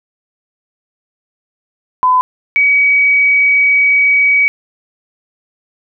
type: tone pair in turn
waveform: sine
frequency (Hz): 1010 / 2267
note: B5 / C#7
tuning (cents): +39 / +38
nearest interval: octave + major second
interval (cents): 1399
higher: second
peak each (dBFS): -7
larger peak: neither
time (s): 2.03-2.21 / 2.56-4.48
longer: second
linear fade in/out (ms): 0
effects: none